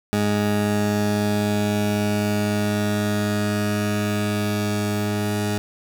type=tone pair together; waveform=20% pulse; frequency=103.83 / 207.7 Hz; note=G#2 / G#3; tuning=0 / 0 cents; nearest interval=octave; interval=1200 cents; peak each=-18 dBFS; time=0.13-5.58 s; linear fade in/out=0 ms; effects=none